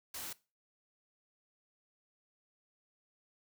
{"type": "noise", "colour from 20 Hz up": "white", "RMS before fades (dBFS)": -43, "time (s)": [0.14, 0.33], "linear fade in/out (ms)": 5, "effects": ["noise-tail reverb RT60 0.3 s tail -20 dB re dry"]}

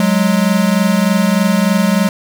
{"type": "tone pair together", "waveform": "square", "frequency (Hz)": [185, 208.3], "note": ["F#3", "G#3"], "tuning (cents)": [0, 5], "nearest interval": "major second", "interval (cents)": 205, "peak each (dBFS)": -14, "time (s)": [0, 2.09], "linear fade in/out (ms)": 2, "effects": []}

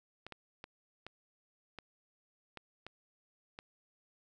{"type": "clicks", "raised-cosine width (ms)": 0.3, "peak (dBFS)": -29, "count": 8, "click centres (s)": [0.266, 0.323, 0.641, 1.066, 1.787, 2.573, 2.866, 3.589], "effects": []}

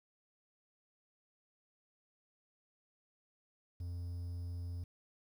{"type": "tone", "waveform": "triangle", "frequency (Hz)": 87.31, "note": "F2", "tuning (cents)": 0, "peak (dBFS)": -37, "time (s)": [3.8, 4.84], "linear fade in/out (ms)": 5, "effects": ["11-bit"]}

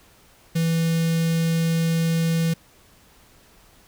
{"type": "tone with notch filter", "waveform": "square", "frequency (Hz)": 164.81, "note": "E3", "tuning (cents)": 0, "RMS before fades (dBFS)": -21, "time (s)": [0.55, 2.54], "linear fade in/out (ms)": 10, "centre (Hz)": 920, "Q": 0.6, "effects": ["pink hiss -54 dBFS RMS until 3.87 s"]}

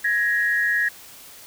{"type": "tone pair together", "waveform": "sine", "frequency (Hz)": [1665.5, 1882], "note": ["G#6", "A#6"], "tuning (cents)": [4, 16], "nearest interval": "major second", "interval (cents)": 212, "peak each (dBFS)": -21, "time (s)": [0.04, 0.89], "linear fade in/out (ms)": 10, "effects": ["white hiss -44 dBFS RMS until 1.46 s"]}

